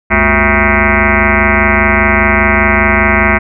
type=tone with frequency modulation; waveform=sine; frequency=1105 Hz; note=C#6; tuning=6 cents flat; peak=-6 dBFS; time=0.1-3.39 s; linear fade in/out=20 ms; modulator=149 Hz; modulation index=7.8; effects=none